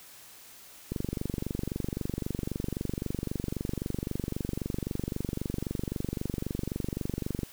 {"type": "click train", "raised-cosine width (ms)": 3, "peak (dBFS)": -18, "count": 156, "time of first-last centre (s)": [0.92, 7.433], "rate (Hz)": 23.8, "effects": ["white hiss -51 dBFS RMS until 7.52 s"]}